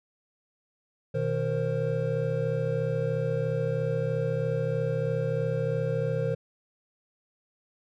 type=tone cluster; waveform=triangle; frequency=122.1 / 156.1 / 464.9 / 528 Hz; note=B2 / D#3 / A#4 / C5; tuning=-19 / +6 / -5 / +16 cents; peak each=-29 dBFS; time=1.14-6.35 s; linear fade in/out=10 ms; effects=none